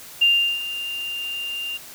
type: tone with ADSR envelope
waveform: sine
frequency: 2794 Hz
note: F7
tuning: in tune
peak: -12 dBFS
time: 0.21-1.78 s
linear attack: 12 ms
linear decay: 370 ms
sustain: -14 dB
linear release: 20 ms
effects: white hiss -41 dBFS RMS until 1.94 s